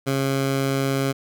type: tone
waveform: 15% pulse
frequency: 136.2 Hz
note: C#3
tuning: 30 cents flat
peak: -14 dBFS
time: 0.06-1.13 s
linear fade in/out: 20 ms
effects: none